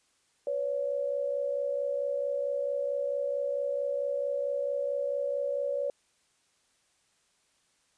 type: tone pair together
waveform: sine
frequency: 500.5 / 565 Hz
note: B4 / C#5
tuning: +23 / +33 cents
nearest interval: major second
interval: 210 cents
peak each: -34 / -29 dBFS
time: 0.47-5.9 s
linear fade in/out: 2 ms
effects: white hiss -70 dBFS RMS until 7.97 s + resampled to 22050 Hz